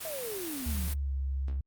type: noise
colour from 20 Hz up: white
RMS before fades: -39 dBFS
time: 0-0.94 s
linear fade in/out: 10 ms
type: exponential sweep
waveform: sine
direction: down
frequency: 659.3 to 168.3 Hz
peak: -36 dBFS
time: 0.05-0.88 s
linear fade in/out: 0 ms
type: tone with pitch glide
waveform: sine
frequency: 73.2 to 67.51 Hz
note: D2 to C#2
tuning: -5 to -45 cents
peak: -29 dBFS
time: 0.66-1.61 s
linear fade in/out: 5 ms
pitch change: -140 cents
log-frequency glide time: 0.81-1.13 s
effects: Opus 32 kbps